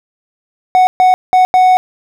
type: tone bursts at uneven times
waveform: triangle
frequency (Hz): 740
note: F#5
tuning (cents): 0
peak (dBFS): -3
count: 4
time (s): 0.75-0.87 / 1-1.14 / 1.33-1.45 / 1.54-1.77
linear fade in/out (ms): 0
effects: none